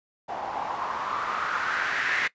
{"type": "noise with low-pass filter sweep", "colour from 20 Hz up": "blue", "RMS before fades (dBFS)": -29, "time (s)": [0.28, 2.28], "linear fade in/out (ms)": 10, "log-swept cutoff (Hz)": [770, 1900], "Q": 4.2, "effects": ["noise-tail reverb RT60 0.1 s tail -19 dB re dry", "resampled to 16000 Hz"]}